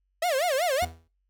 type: tone with vibrato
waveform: 45% pulse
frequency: 614 Hz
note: D#5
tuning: 23 cents flat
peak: -23 dBFS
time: 0.22-0.85 s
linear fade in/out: 5 ms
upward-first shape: sine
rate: 5.3 Hz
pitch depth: 290 cents each way
type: tone with exponential decay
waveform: 45% pulse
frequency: 81.7 Hz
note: E2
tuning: 15 cents flat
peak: -30 dBFS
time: 0.82-1.08 s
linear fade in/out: 5 ms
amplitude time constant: 55 ms
effects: noise-tail reverb RT60 0.3 s tail -20 dB re dry + added 47 Hz sine -70 dBFS peak until 1.29 s